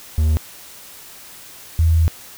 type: tone pair in turn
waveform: triangle / sine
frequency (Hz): 77.78 / 81.66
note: D#2 / E2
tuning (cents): 0 / -16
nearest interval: minor second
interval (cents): 84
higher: second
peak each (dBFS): -11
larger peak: neither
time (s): 0.18-0.37 / 1.79-2.08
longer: second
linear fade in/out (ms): 0
effects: white hiss -40 dBFS RMS until 2.37 s